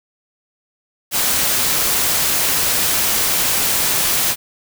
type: noise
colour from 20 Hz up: white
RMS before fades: -17 dBFS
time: 1.11-4.36 s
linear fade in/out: 50 ms
effects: none